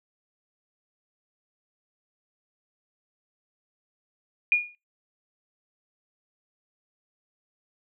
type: tone with exponential decay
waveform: sine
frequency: 2436 Hz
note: D#7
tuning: 37 cents flat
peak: -14 dBFS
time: 4.52-4.75 s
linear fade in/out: 1 ms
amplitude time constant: 49 ms
effects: noise-tail reverb RT60 0.3 s tail -25 dB re dry